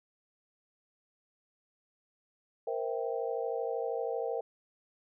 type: chord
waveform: sine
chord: C dominant seventh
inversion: third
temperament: equal with one note detuned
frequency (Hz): 466.2 / 519 / 659.3 / 784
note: Bb4 / C5 / E5 / G5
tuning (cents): 0 / -14 / 0 / 0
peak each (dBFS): -34 / -37 / -39 / -40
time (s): 2.67-4.41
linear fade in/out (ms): 5
effects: none